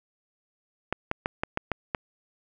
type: clicks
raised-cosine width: 0.5 ms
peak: -11 dBFS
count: 7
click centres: 0.926 / 1.114 / 1.259 / 1.435 / 1.574 / 1.717 / 1.948 s
effects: none